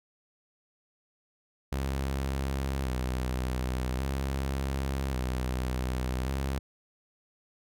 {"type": "tone with vibrato", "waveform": "sawtooth", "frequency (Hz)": 65.41, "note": "C2", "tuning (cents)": 0, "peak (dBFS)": -25, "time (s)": [1.72, 6.59], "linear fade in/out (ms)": 5, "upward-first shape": "square", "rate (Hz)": 0.44, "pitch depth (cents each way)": 55, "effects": []}